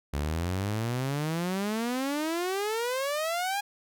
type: exponential sweep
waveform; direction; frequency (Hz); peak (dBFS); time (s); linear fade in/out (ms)
sawtooth; up; 69.3 to 826; -24; 0.13-3.61; 10
effects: none